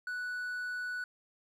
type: tone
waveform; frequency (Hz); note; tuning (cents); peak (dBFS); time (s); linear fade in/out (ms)
triangle; 1480; F#6; 0; -33; 0.07-1.04; 2
effects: none